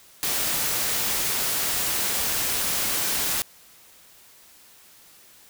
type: noise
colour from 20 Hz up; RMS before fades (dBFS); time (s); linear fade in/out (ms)
white; -25; 0.23-3.42; 0
effects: white hiss -52 dBFS RMS until 5.49 s